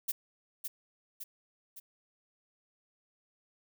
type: noise with echo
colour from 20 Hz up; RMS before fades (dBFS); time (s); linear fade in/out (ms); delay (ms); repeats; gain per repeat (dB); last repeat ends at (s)
violet; -32; 0.08-0.12; 10; 560; 3; -5; 1.8
effects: none